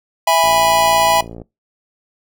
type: chord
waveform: square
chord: E major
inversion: none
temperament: just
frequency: 659.3 / 824.1 / 988.9 Hz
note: E5 / G#5 / B5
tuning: 0 / -14 / +2 cents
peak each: -16 dBFS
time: 0.27-1.21 s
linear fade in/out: 5 ms
type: click train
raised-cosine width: 2 ms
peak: -19 dBFS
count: 57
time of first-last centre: 0.44-1.417 s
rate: 57.3 Hz
effects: noise-tail reverb RT60 0.2 s tail -21 dB re dry